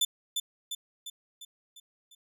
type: tone with echo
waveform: sawtooth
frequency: 3520 Hz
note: A7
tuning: in tune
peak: -20 dBFS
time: 0.01-0.05 s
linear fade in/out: 5 ms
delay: 350 ms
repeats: 6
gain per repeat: -5 dB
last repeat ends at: 2.15 s
effects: none